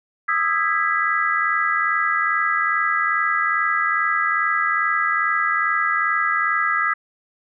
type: chord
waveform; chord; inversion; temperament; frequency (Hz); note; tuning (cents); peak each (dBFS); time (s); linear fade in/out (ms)
sine; E major seventh; third; just; 1236.1 / 1318.5 / 1648.1 / 1977.8; D#6 / E6 / G#6 / B6; -12 / 0 / -14 / +2; -23; 0.28-6.94; 10
effects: none